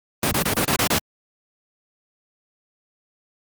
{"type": "noise bursts", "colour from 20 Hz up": "pink", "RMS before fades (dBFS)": -19, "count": 7, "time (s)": [0.23, 0.985], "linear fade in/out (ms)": 2, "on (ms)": 83, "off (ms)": 29, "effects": ["high-pass 100 Hz 12 dB/octave", "Opus 32 kbps"]}